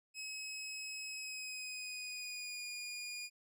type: tone with pitch glide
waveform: 20% pulse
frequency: 2560 to 2440 Hz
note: D#7 to D#7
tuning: +49 to -34 cents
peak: -37 dBFS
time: 0.14-3.3 s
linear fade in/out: 50 ms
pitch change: -83 cents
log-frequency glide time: 1.08-2.64 s
effects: none